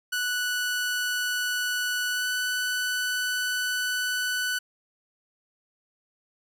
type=tone with pitch glide; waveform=sawtooth; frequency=1480 to 1492.9 Hz; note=F#6 to F#6; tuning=0 to +15 cents; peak=-22 dBFS; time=0.12-4.59 s; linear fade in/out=10 ms; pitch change=+15 cents; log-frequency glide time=2.11-2.26 s; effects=none